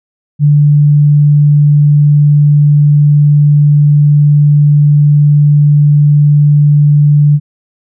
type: tone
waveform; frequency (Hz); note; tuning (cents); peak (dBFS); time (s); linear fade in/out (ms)
sine; 146.83; D3; 0; -3; 0.39-7.4; 50
effects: none